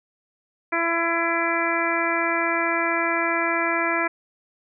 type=harmonic tone; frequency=335.5 Hz; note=E4; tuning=31 cents sharp; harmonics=1 / 2 / 3 / 4 / 5 / 6 / 7; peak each=-28 / -28 / -28 / -28 / -28 / -28 / -28 dBFS; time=0.72-4.08 s; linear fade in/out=10 ms; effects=none